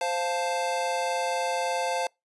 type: chord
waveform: square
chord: F major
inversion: second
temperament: equal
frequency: 523.3 / 698.5 / 880 Hz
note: C5 / F5 / A5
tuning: 0 / 0 / 0 cents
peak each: -31 dBFS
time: 0.01-2.07 s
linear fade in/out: 2 ms
effects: noise-tail reverb RT60 0.2 s tail -26 dB re dry + resampled to 24000 Hz